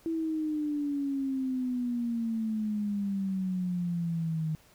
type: exponential sweep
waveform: sine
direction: down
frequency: 330 to 155.56 Hz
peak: -28 dBFS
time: 0.06-4.55 s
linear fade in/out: 0 ms
effects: pink hiss -60 dBFS RMS until 4.74 s